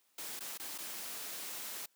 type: noise with dropouts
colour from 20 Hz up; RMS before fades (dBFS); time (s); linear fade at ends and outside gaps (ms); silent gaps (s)
white; -43; 0.18-1.86; 5; 0.394-0.405 / 0.576-0.597 / 0.78-0.784
effects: white hiss -73 dBFS RMS until 1.95 s + high-pass 200 Hz 12 dB/octave